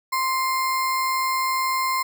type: tone with sample-and-hold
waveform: sine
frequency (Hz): 1044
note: C6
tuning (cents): -4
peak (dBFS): -20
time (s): 0.12-2.03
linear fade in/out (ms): 10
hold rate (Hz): 3150
effects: none